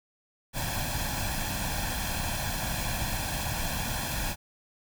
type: noise with comb filter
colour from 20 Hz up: pink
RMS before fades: -31 dBFS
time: 0.53-4.36 s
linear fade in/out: 50 ms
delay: 1.2 ms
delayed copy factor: +0.75
effects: none